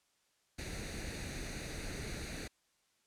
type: noise with comb filter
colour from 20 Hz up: pink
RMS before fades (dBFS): -42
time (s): 0.58-2.48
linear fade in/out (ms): 10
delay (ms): 0.47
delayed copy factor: +0.65
effects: white hiss -75 dBFS RMS until 3.06 s + low-pass 9000 Hz 12 dB/octave